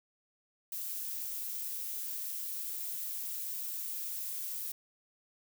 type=noise with amplitude modulation; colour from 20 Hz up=violet; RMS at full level=-37 dBFS; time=0.72-4.72 s; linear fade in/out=2 ms; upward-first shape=sine; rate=188 Hz; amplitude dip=35%; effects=none